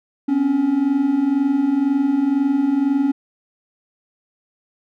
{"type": "tone pair together", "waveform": "triangle", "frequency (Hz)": [258.6, 280.6], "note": ["C4", "C#4"], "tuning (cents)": [-20, 21], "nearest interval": "minor second", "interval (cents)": 141, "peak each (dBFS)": [-20, -14], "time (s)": [0.28, 3.12], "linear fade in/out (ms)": 10, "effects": []}